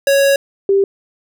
square / sine tone pair in turn, 554.4 / 393.6 Hz, C#5 / G4, 0 / +7 cents, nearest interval tritone, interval 593 cents, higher first, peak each -10 / -9 dBFS, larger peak second, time 0.07-0.36 / 0.69-0.84 s, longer first, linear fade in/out 2 ms, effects none

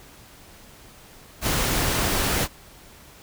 pink noise, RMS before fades -23 dBFS, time 1.41-2.48 s, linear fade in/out 50 ms, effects pink hiss -48 dBFS RMS until 3.22 s

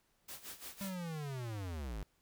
white noise with tremolo, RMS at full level -46 dBFS, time 0.28-0.95 s, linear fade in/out 10 ms, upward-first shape sine, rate 5.8 Hz, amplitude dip 80%
square linear sweep, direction down, 200 to 45.36 Hz, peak -40 dBFS, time 0.81-2.03 s, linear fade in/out 0 ms
effects pink hiss -75 dBFS RMS until 2.21 s

